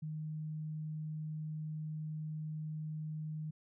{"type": "tone", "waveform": "sine", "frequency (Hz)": 154.8, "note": "D#3", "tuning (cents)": -9, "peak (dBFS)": -38, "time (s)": [0.02, 3.51], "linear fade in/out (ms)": 10, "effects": []}